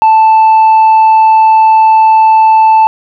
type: tone with tanh clipping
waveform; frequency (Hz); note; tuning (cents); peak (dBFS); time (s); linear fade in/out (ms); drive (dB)
sine; 880; A5; 0; -3; 0.02-2.87; 0; 2
effects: none